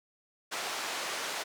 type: band-pass noise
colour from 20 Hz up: pink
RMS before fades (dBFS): -36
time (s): 0.51-1.44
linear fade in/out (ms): 20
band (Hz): 630 to 7600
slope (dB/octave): 12
effects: none